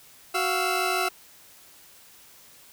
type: tone cluster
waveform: 20% pulse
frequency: 371.1 / 696 / 1319 Hz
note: F#4 / F5 / E6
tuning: +5 / -6 / +1 cents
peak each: -23 dBFS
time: 0.34-1.09 s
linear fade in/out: 10 ms
effects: white hiss -52 dBFS RMS until 2.72 s